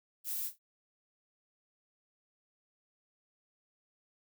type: noise with echo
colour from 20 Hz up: violet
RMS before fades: -37 dBFS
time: 0.24-0.51 s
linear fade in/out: 50 ms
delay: 27 ms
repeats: 3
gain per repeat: -10 dB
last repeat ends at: 0.591 s
effects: none